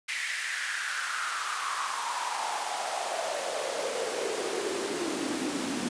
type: noise with high-pass filter sweep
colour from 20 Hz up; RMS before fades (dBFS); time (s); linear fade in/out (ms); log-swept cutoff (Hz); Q
pink; -32; 0.08-5.89; 10; 2100 to 240; 5.1
effects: resampled to 22050 Hz